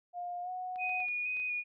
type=tone with pitch glide; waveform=sine; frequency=708 to 734.7 Hz; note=F5 to F#5; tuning=+23 to -12 cents; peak=-36 dBFS; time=0.13-1.07 s; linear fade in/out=50 ms; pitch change=+65 cents; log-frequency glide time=0.42-0.5 s
type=clicks; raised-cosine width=0.3 ms; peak=-39 dBFS; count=6; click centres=0.759 / 0.894 / 1.003 / 1.085 / 1.369 / 1.399 s
type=tone with vibrato; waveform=sine; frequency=2473 Hz; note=D#7; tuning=11 cents flat; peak=-32 dBFS; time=0.78-1.64 s; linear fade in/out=50 ms; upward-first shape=square; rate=2.1 Hz; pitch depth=17 cents each way
effects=none